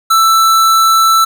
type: tone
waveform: square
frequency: 1325 Hz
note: E6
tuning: 9 cents sharp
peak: -7 dBFS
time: 0.1-1.25 s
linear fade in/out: 10 ms
effects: none